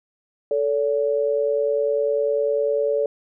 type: tone pair together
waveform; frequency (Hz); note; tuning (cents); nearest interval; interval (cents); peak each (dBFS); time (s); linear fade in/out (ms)
sine; 440 / 570; A4 / C#5; 0 / +48; major third; 448; -21; 0.51-3.06; 2
effects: none